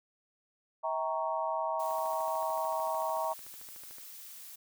sine chord, E diminished seventh, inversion none, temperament equal with one note detuned, 644.9 / 784 / 932.3 / 1108.7 Hz, E5 / G5 / Bb5 / Db6, -38 / 0 / 0 / 0 cents, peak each -34 / -39 / -34 / -38 dBFS, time 0.83-3.34 s, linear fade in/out 20 ms
blue noise, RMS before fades -48 dBFS, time 1.79-4.56 s, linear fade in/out 10 ms
click train, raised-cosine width 0.5 ms, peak -39 dBFS, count 29, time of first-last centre 1.91-3.984 s, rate 13.5 Hz
effects none

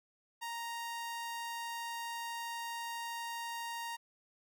sawtooth tone, 932.3 Hz, A#5, in tune, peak -35 dBFS, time 0.41-3.97 s, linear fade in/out 20 ms, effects none

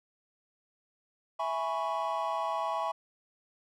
triangle chord, C# minor seventh, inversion first, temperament equal, 659.3 / 830.6 / 987.8 / 1108.7 Hz, E5 / G#5 / B5 / C#6, 0 / 0 / 0 / 0 cents, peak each -33 dBFS, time 1.39-2.92 s, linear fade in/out 10 ms, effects tanh soft clip ceiling -20 dBFS

